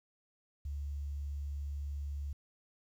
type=tone with quantisation; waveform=sine; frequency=71.5 Hz; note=D2; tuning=46 cents flat; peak=-36 dBFS; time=0.65-2.33 s; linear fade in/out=5 ms; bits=11; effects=none